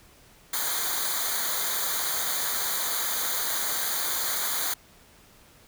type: noise with comb filter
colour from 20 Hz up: white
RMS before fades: -28 dBFS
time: 0.53-4.74 s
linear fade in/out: 5 ms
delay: 0.37 ms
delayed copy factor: -0.9
effects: pink hiss -55 dBFS RMS until 5.67 s